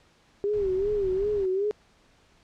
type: tone with vibrato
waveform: sine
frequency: 395.5 Hz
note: G4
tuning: 15 cents sharp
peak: -23 dBFS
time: 0.44-1.71 s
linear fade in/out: 0 ms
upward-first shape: sine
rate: 2.6 Hz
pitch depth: 110 cents each way
type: noise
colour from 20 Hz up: brown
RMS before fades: -40 dBFS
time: 0.53-1.46 s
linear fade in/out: 5 ms
effects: pink hiss -61 dBFS RMS until 2.43 s + low-pass 6000 Hz 12 dB/octave